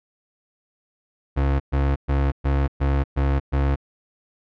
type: tone bursts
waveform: 35% pulse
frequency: 69.3 Hz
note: C#2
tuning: in tune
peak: -16 dBFS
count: 7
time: 1.36-3.76 s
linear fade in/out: 20 ms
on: 240 ms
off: 120 ms
effects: low-pass 2000 Hz 12 dB/octave